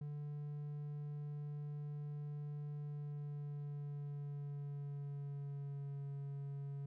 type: tone with pitch glide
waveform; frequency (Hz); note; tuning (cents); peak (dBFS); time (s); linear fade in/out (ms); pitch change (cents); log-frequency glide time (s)
triangle; 146.83 to 140.2; D3 to C#3; 0 to +20; -40; 0.01-6.86; 5; -80; 2.76-6.04
effects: none